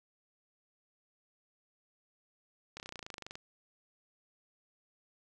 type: slowing click train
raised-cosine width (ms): 0.2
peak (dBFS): -26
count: 17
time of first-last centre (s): 2.77-3.355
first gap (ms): 29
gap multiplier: 1.03
effects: none